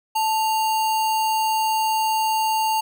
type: tone with sample-and-hold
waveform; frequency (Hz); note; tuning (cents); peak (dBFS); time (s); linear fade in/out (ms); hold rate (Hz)
sine; 880; A5; 0; -18; 0.15-2.81; 10; 3675
effects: none

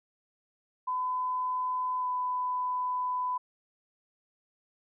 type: tone with pitch glide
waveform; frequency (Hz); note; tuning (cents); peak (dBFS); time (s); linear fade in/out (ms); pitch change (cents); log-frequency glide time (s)
sine; 1009 to 1000.3; B5 to B5; +37 to +22; -28; 0.87-3.38; 10; -15; 1.99-2.07
effects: none

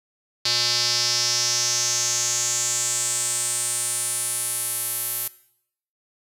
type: tone with band-pass filter sweep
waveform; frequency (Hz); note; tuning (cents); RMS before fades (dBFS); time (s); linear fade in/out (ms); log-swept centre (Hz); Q
square; 120; B2; -49; -24; 0.45-5.28; 5; 4600 to 12000; 4.6
effects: noise-tail reverb RT60 0.7 s tail -18 dB re dry

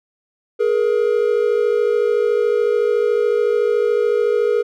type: tone pair together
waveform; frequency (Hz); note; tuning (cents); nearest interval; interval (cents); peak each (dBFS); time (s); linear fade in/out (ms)
triangle; 420.3 / 474.1; G#4 / A#4; +21 / +29; major second; 208; -15; 0.59-4.63; 20
effects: none

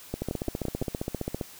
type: two click trains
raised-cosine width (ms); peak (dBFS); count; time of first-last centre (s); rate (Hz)
2; -16 / -16; 5 / 19; 0.14-0.824 / 0.22-1.412; 5.85 / 15.1
effects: white hiss -48 dBFS RMS until 1.59 s

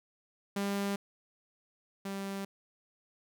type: tone pair in turn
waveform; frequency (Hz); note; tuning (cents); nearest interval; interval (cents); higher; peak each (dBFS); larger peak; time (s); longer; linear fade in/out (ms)
sawtooth; 199.7 / 196.38; G3 / G3; +32 / +3; unison; 29; first; -27 / -32; first; 0.56-0.96 / 2.05-2.45; neither; 5
effects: none

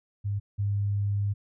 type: tone pair in turn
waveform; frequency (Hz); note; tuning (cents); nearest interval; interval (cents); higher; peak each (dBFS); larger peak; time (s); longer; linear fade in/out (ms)
sine; 101.3 / 101.3; G#2 / G#2; -43 / -43; unison; 0; neither; -26 / -24; second; 0.24-0.4 / 0.58-1.34; second; 20
effects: none

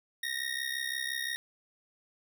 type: ring-modulated tone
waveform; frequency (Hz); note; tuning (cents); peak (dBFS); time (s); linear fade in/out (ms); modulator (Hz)
25% pulse; 1864; A#6; -1; -26; 0.23-1.36; 0; 32.9
effects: none

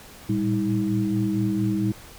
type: tone cluster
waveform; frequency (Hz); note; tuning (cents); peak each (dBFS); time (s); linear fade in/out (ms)
sine; 112.8 / 117.2 / 198.8 / 318.7; A2 / A#2 / G3 / D#4; +44 / +10 / +25 / +42; -29 / -30 / -24 / -25; 0.29-1.92; 5
effects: pink hiss -45 dBFS RMS until 2.18 s

